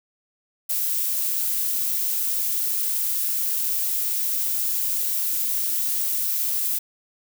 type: noise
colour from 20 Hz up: violet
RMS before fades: -24 dBFS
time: 0.69-6.79 s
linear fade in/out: 10 ms
effects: none